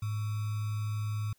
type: tone with sample-and-hold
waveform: sine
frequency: 105.9 Hz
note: G#2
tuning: 34 cents sharp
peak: -30 dBFS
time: 0.02-1.33 s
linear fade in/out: 5 ms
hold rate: 1225 Hz
effects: white hiss -70 dBFS RMS until 1.38 s